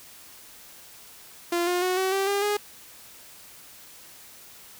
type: tone with pitch steps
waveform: sawtooth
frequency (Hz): 345.6 / 356.1 / 367 / 378.2 / 389.7 / 401.6 / 413.8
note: F4 / F4 / F#4 / F#4 / G4 / G4 / G#4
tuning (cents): -18 / +34 / -14 / +38 / -10 / +42 / -6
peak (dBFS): -19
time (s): 1.52-2.57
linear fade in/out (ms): 5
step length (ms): 150
effects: white hiss -48 dBFS RMS until 4.79 s